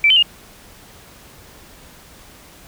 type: tone with pitch steps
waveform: sine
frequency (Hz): 2330 / 3066 / 2841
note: D7 / G7 / F7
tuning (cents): -14 / -39 / +29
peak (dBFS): -9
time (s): 0.04-0.226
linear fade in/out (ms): 2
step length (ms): 62
effects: pink hiss -44 dBFS RMS until 2.67 s